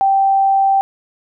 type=tone; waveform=sine; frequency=781 Hz; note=G5; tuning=7 cents flat; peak=-10 dBFS; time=0.01-0.81 s; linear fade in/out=0 ms; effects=none